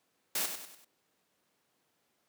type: noise with echo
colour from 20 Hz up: white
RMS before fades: -32 dBFS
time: 0.35-0.46 s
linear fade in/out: 5 ms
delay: 97 ms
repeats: 4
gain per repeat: -7 dB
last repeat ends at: 0.848 s
effects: pink hiss -75 dBFS RMS until 2.28 s + high-pass 200 Hz 12 dB/octave